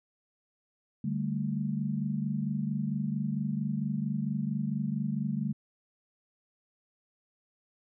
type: chord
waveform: sine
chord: D suspended fourth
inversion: none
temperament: just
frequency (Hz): 146.83 / 195.78 / 220.2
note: D3 / G3 / A3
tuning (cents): 0 / -2 / +2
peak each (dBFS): -33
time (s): 1.04-5.53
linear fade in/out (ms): 5
effects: none